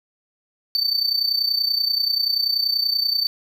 triangle tone with amplitude modulation, 4557 Hz, C#8, 47 cents sharp, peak -14 dBFS, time 0.75-3.27 s, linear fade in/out 0 ms, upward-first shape sine, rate 30.4 Hz, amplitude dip 75%, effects none

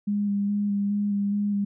sine tone with vibrato, 203.2 Hz, G#3, 38 cents flat, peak -22 dBFS, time 0.07-1.65 s, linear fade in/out 10 ms, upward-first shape square, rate 2.4 Hz, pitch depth 15 cents each way, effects none

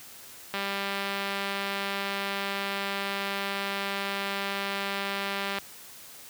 click train, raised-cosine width 0.3 ms, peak -15 dBFS, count 1000, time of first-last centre 0.54-5.585 s, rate 198 Hz, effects white hiss -47 dBFS RMS until 6.29 s + high-pass 60 Hz 12 dB/octave

